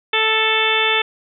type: harmonic tone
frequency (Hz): 440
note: A4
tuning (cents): 0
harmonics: 1 / 2 / 3 / 4 / 5 / 6 / 7 / 8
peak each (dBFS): -23 / -24 / -24 / -23 / -22 / -21 / -25 / -21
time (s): 0.13-1.02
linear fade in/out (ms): 5
effects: none